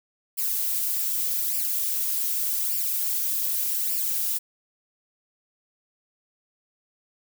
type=noise with flanger; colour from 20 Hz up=violet; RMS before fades=-26 dBFS; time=0.37-4.39 s; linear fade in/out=20 ms; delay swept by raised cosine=0.39 to 5.09 ms; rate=0.84 Hz; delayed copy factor=+0.75; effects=none